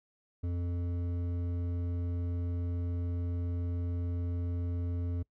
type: tone with hard clipping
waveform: sine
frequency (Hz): 87.3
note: F2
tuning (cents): 0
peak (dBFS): -33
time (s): 0.43-5.23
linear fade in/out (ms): 10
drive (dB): 10
effects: noise-tail reverb RT60 0.1 s tail -23 dB re dry